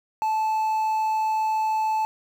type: tone with quantisation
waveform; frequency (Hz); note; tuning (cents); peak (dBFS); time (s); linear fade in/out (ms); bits
triangle; 873; A5; -14; -19; 0.22-2.05; 0; 8
effects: none